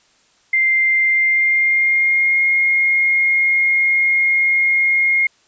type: tone with pitch glide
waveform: sine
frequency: 2093 to 2141 Hz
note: C7 to C7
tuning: 0 to +39 cents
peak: -12 dBFS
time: 0.53-5.27 s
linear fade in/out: 5 ms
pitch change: +39 cents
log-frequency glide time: 1.08-2.41 s
effects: white hiss -56 dBFS RMS until 5.47 s + resampled to 16000 Hz